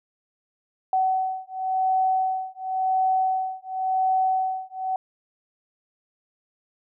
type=beating tone pair; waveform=sine; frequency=754 / 754.93 Hz; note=F#5 / F#5; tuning=+32 / +35 cents; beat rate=0.93 Hz; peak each=-24 dBFS; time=0.93-4.96 s; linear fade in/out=2 ms; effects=none